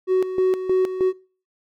triangle tone with tremolo, 372.8 Hz, F#4, 13 cents sharp, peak -12 dBFS, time 0.07-1.13 s, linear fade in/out 50 ms, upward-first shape square, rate 3.2 Hz, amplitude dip 70%, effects noise-tail reverb RT60 0.4 s tail -24 dB re dry + tanh soft clip ceiling -10 dBFS

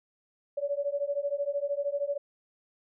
sine beating tone pair, 563 / 576 Hz, C#5 / D5, +27 / -34 cents, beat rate 13 Hz, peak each -31 / -31 dBFS, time 0.57-2.18 s, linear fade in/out 10 ms, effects none

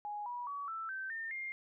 sine tone with pitch steps, 830.6 / 970.8 / 1134.6 / 1326.1 / 1550 / 1811.6 / 2117 Hz, G#5 / B5 / C#6 / E6 / G6 / A#6 / C7, 0 / -30 / +40 / +10 / -20 / -50 / +20 cents, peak -38 dBFS, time 0.05-1.52 s, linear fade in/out 0 ms, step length 210 ms, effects none

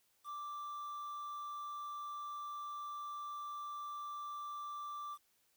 triangle tone with quantisation, 1174 Hz, D6, 1 cent flat, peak -40 dBFS, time 0.24-5.18 s, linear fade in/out 50 ms, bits 10, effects white hiss -75 dBFS RMS until 5.56 s

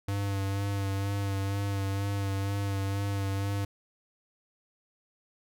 square tone with vibrato, 99 Hz, G2, 18 cents sharp, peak -29 dBFS, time 0.08-3.65 s, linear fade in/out 5 ms, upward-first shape sine, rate 2.1 Hz, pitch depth 24 cents each way, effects none

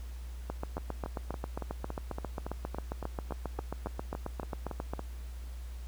two click trains, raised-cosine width 1 ms, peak -23 / -21 dBFS, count 16 / 34, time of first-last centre 0.78-4.993 / 0.5-4.935 s, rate 3.56 / 7.44 Hz, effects added 60 Hz sine -39 dBFS peak until 5.87 s + pink hiss -57 dBFS RMS until 5.87 s

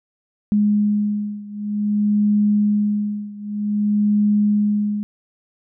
sine beating tone pair, 207.7 / 208.23 Hz, G#3 / G#3, 0 / +5 cents, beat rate 0.53 Hz, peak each -18 / -20 dBFS, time 0.52-5.03 s, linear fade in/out 0 ms, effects none

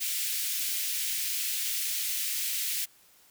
white high-pass noise, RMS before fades -31 dBFS, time 0-2.86 s, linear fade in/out 20 ms, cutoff 2100 Hz, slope 24 dB/octave, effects white hiss -60 dBFS RMS until 3.3 s

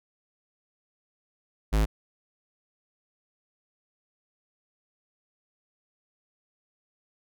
square tone, 53.3 Hz, G#1, 46 cents sharp, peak -21 dBFS, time 1.72-1.86 s, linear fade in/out 20 ms, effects none

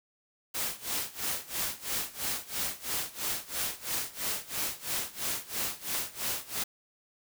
white noise with tremolo, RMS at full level -31 dBFS, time 0.54-6.64 s, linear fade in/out 10 ms, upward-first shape sine, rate 3 Hz, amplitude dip 90%, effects none

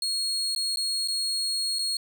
35% pulse tone with dropouts, 4297 Hz, C8, 45 cents sharp, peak -24 dBFS, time 0.02-1.97 s, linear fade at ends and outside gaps 2 ms, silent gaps 0.55-0.561 / 0.76-0.771 / 1.076-1.083 / 1.787-1.791 s, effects none

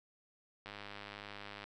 click train, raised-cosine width 0.3 ms, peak -30 dBFS, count 101, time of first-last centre 0.66-1.64 s, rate 102 Hz, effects none

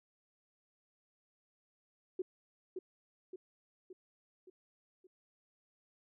sine tone with echo, 370 Hz, F#4, in tune, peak -33 dBFS, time 2.19-2.22 s, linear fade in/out 5 ms, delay 570 ms, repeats 5, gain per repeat -5 dB, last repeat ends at 5.07 s, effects none

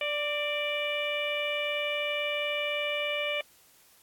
harmonic tone with a mistuned harmonic, 587.3 Hz, D5, in tune, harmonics 1 / 2 / 3 / 4 / 5 / 6, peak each -32 / -41 / -41 / -32 / -35 / -44 dBFS, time 0.01-3.41 s, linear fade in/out 2 ms, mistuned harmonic 3, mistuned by +39 cents, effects white hiss -60 dBFS RMS until 4.02 s + AAC 64 kbps

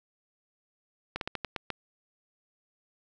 slowing click train, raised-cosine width 0.3 ms, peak -16 dBFS, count 7, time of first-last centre 1.16-1.703 s, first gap 52 ms, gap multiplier 1.22, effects none

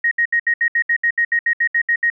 sine tone bursts, 1875 Hz, A#6, 10 cents sharp, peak -13 dBFS, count 15, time 0.04-2.101 s, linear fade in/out 5 ms, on 73 ms, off 69 ms, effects none

